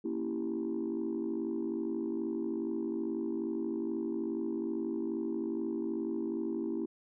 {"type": "chord", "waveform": "sine", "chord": "A# diminished seventh", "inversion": "none", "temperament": "equal", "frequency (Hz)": [233.1, 277.2, 329.6, 392], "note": ["A#3", "C#4", "E4", "G4"], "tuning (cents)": [0, 0, 0, 0], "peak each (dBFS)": [-37, -39, -34, -38], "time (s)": [0.04, 6.86], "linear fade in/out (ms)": 10, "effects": ["tanh soft clip ceiling -26 dBFS"]}